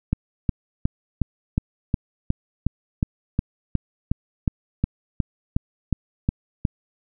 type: click train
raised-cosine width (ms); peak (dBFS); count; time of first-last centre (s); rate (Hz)
5; -7; 19; 0.13-6.652; 2.76
effects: none